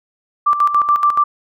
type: tone with tremolo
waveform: sine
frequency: 1174.7 Hz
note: D6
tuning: in tune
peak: -9 dBFS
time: 0.46-1.24 s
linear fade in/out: 10 ms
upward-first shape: square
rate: 7 Hz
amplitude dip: 65%
effects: none